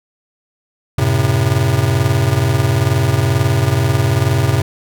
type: chord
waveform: square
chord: F# diminished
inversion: none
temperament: just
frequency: 92.5 / 111 / 133.2 Hz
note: F#2 / A2 / C3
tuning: 0 / +16 / +31 cents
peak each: -19 / -17 / -16 dBFS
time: 0.98-4.62 s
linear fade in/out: 5 ms
effects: none